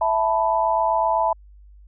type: chord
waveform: sine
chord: E suspended fourth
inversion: none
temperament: equal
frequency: 659.3 / 880 / 987.8 Hz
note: E5 / A5 / B5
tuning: 0 / 0 / 0 cents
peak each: -22 / -21 / -22 dBFS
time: 0.01-1.33 s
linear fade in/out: 5 ms
effects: added 50 Hz sine -44 dBFS peak until 1.87 s